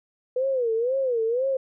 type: tone with vibrato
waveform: sine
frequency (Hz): 491.6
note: B4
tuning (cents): -8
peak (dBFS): -21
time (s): 0.36-1.57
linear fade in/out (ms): 5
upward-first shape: sine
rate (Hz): 2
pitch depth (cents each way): 170
effects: none